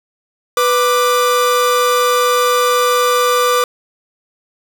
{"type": "tone pair together", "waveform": "45% pulse", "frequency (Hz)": [493.9, 1180.5], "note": ["B4", "D6"], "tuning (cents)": [0, 9], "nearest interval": "octave + minor third", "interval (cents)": 1509, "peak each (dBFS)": -14, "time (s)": [0.57, 3.64], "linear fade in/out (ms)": 2, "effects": []}